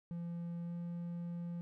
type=tone with pitch glide; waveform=triangle; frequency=171 to 172.19 Hz; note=F3 to F3; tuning=-36 to -24 cents; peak=-37 dBFS; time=0.11-1.61 s; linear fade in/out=0 ms; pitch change=+12 cents; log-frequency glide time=0.64-0.73 s; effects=none